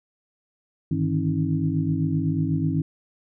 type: tone cluster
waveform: sine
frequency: 100.8 / 150.9 / 158.9 / 270 / 316.7 Hz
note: G2 / D3 / D#3 / C#4 / D#4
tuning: +49 / +47 / +37 / -45 / +31 cents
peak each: -29 / -29 / -24 / -27 / -30 dBFS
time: 0.91-2.82 s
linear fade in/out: 5 ms
effects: none